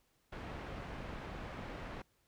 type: low-pass noise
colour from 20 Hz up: pink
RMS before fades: -45 dBFS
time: 0.32-2.02 s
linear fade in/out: 5 ms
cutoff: 2100 Hz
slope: 12 dB/octave
effects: pink hiss -75 dBFS RMS until 2.27 s